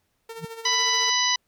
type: tone with tremolo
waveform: sawtooth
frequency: 454.5 Hz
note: A#4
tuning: 44 cents flat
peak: -30 dBFS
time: 0.29-1.1 s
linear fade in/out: 5 ms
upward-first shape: sine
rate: 14 Hz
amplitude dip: 60%
type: tone with exponential growth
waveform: sine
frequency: 164.81 Hz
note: E3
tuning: in tune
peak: -27 dBFS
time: 0.37-0.45 s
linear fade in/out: 5 ms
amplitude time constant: 17 ms
type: harmonic tone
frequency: 992 Hz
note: B5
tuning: 7 cents sharp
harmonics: 1 / 2 / 3 / 4 / 5 / 6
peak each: -27 / -27 / -27 / -27 / -27 / -27 dBFS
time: 0.65-1.36 s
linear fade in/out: 5 ms
effects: pink hiss -72 dBFS RMS until 1.47 s

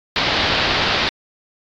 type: low-pass noise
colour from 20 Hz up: white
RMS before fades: -19 dBFS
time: 0.16-1.09 s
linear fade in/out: 0 ms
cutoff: 4600 Hz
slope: 48 dB/octave
effects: AAC 48 kbps

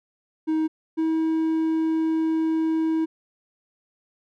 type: tone pair in turn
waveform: triangle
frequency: 315.3 / 320.8 Hz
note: D#4 / E4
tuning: +23 / -47 cents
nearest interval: unison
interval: 30 cents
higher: second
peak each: -18 dBFS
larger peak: neither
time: 0.47-0.68 / 0.97-3.06 s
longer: second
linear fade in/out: 20 ms
effects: none

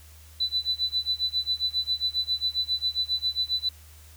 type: tone with tremolo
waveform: sine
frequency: 3989 Hz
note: B7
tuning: 17 cents sharp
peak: -21 dBFS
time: 0.4-3.69 s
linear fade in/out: 5 ms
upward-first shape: sine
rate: 7.4 Hz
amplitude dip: 95%
effects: added 77 Hz sine -48 dBFS peak until 4.16 s + white hiss -54 dBFS RMS until 4.16 s

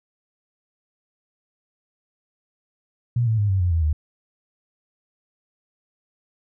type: tone with pitch steps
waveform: sine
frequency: 120 / 111.32 / 103.27 / 95.8 / 88.87 / 82.44 / 76.47 Hz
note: B2 / A2 / G#2 / G2 / F2 / E2 / D#2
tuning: -49 / +21 / -9 / -39 / +31 / +1 / -29 cents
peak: -17 dBFS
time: 3.16-3.93 s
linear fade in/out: 5 ms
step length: 110 ms
effects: none

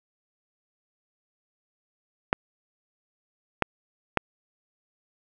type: clicks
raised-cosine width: 0.5 ms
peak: -5 dBFS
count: 3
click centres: 2.329 / 3.623 / 4.173 s
effects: none

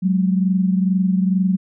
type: tone pair together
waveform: sine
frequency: 185.45 / 207.7 Hz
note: F#3 / G#3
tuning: +4 / 0 cents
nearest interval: major second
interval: 196 cents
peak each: -15 / -22 dBFS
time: 0.02-1.57 s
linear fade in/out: 20 ms
effects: none

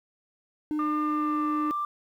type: tone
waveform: triangle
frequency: 303.2 Hz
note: D#4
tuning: 45 cents flat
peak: -23 dBFS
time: 0.71-1.71 s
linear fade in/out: 0 ms
type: tone with pitch glide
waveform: sine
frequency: 1200 to 1180.7 Hz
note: D6 to D6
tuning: +37 to +9 cents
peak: -26 dBFS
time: 0.79-1.85 s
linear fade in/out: 2 ms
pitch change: -28 cents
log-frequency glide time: 1.03-1.45 s
effects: tanh soft clip ceiling -20 dBFS + 10-bit

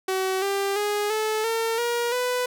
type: tone with pitch steps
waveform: sawtooth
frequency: 378.2 / 395.9 / 414.3 / 433.7 / 453.9 / 475.1 / 497.3 Hz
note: F#4 / G4 / G#4 / A4 / A#4 / A#4 / B4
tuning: +38 / +17 / -4 / -25 / -46 / +33 / +12 cents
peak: -19 dBFS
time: 0.08-2.46 s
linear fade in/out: 5 ms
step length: 340 ms
effects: none

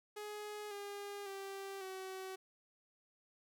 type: tone with pitch steps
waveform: sawtooth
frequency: 419 / 405 / 391.4 / 378.3 Hz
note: G#4 / G#4 / G4 / F#4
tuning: +15 / -43 / -3 / +38 cents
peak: -40 dBFS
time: 0.16-2.36 s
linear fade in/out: 10 ms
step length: 550 ms
effects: none

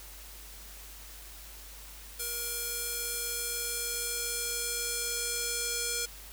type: tone with band-pass filter sweep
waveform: square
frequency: 473.6 Hz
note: A#4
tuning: 27 cents sharp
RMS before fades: -34 dBFS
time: 2.19-6.06 s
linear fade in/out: 10 ms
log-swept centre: 12000 to 8000 Hz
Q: 1.1
effects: added 50 Hz sine -49 dBFS peak until 6.32 s + white hiss -49 dBFS RMS until 6.32 s

